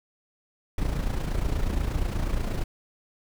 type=noise with amplitude modulation; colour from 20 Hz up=brown; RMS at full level=-24 dBFS; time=0.78-2.64 s; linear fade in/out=2 ms; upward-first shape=sine; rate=28.4 Hz; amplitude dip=60%; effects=none